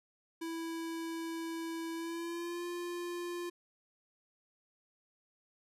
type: tone with pitch glide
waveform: square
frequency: 329.6 to 349.2 Hz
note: E4 to F4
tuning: 0 to 0 cents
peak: -38 dBFS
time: 0.41-3.5 s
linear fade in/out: 10 ms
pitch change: +100 cents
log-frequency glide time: 1.94-2.66 s
effects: resampled to 32000 Hz